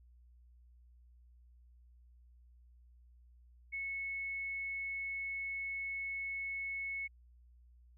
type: tone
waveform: sine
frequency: 2200 Hz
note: C#7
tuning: 14 cents flat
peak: -37 dBFS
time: 3.72-7.08 s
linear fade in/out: 20 ms
effects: added 60 Hz sine -59 dBFS peak until 7.97 s